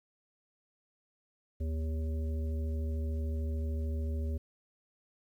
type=harmonic tone with a mistuned harmonic; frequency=80 Hz; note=D#2; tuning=49 cents sharp; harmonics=1 / 3 / 5 / 7; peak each=-31 / -43 / -47 / -50 dBFS; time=1.6-4.38 s; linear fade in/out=10 ms; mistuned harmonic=1; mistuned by=-100 cents; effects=11-bit